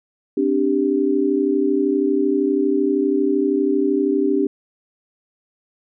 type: chord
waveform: sine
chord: C suspended second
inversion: none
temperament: just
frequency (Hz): 261.6 / 294.3 / 392.4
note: C4 / D4 / G4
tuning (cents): 0 / +4 / +2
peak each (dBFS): -22 / -19 / -19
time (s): 0.37-4.47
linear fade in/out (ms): 5
effects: none